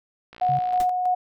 click train, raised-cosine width 0.3 ms, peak -27 dBFS, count 27, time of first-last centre 0.33-0.776 s, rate 58.3 Hz
sine tone with tremolo, 729 Hz, F#5, 26 cents flat, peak -18 dBFS, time 0.41-1.15 s, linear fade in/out 10 ms, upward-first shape square, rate 3.1 Hz, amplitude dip 35%
sine tone, 138.59 Hz, C#3, in tune, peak -27 dBFS, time 0.49-0.59 s, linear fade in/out 2 ms
pink noise with exponential decay, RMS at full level -31 dBFS, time 0.8-0.9 s, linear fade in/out 1 ms, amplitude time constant 21 ms
effects none

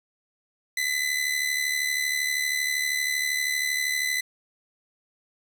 sawtooth tone with amplitude modulation, 2010 Hz, B6, 30 cents sharp, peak -18 dBFS, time 0.77-4.21 s, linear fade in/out 5 ms, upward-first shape sine, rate 72.7 Hz, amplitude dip 60%, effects 9-bit

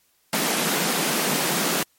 pink high-pass noise, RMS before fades -23 dBFS, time 0.33-1.83 s, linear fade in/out 2 ms, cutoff 150 Hz, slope 96 dB/octave, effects white hiss -64 dBFS RMS until 1.98 s + MP3 64 kbps

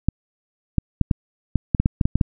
clicks, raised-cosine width 5 ms, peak -4 dBFS, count 12, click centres 0.086 / 0.783 / 1.013 / 1.112 / 1.557 / 1.748 / 1.8 / 1.859 / 2.012 / 2.055 / 2.156 / 2.212 s, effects none

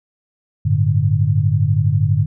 sine chord, G suspended second, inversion none, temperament just, 98 / 110.25 / 147 Hz, G2 / A2 / D3, 0 / +4 / +2 cents, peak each -17 dBFS, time 0.65-2.26 s, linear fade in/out 10 ms, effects none

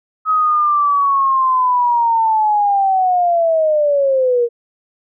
sine linear sweep, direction down, 1275 to 466.2 Hz, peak -11 dBFS, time 0.25-4.49 s, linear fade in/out 50 ms, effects none

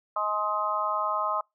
harmonic tone, 210 Hz, G#3, 19 cents sharp, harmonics 3 / 4 / 5 / 6, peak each -33 / -34 / -29 / -29 dBFS, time 0.16-1.41 s, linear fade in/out 5 ms, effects noise-tail reverb RT60 0.2 s tail -26 dB re dry

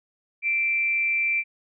sine tone with amplitude modulation, 2349 Hz, D7, in tune, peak -19 dBFS, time 0.42-1.44 s, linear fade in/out 50 ms, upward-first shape sine, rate 261 Hz, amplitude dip 35%, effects none

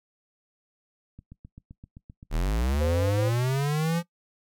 click train, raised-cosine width 5 ms, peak -32 dBFS, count 15, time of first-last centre 1.19-3.008 s, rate 7.7 Hz
square linear sweep, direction up, 34.98 to 173.8 Hz, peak -24 dBFS, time 2.3-4.03 s, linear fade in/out 50 ms
sine tone, 512 Hz, C5, 38 cents flat, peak -27 dBFS, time 2.8-3.3 s, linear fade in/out 20 ms
effects noise-tail reverb RT60 0.1 s tail -19 dB re dry

